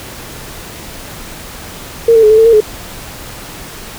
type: tone with pitch steps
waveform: sine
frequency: 461.3 / 448.4 / 426.3 / 436.5 / 448.5 / 459.8 / 426.7 Hz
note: A#4 / A4 / G#4 / A4 / A4 / A#4 / G#4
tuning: -18 / +33 / +45 / -14 / +33 / -24 / +47 cents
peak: -3 dBFS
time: 2.08-2.605 s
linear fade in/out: 5 ms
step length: 75 ms
effects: pink hiss -29 dBFS RMS until 3.98 s